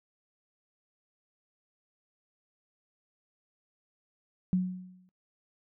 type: tone with exponential decay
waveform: sine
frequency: 183.4 Hz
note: F#3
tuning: 15 cents flat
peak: -21 dBFS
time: 4.53-5.09 s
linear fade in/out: 0 ms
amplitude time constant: 120 ms
effects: noise-tail reverb RT60 0.1 s tail -25 dB re dry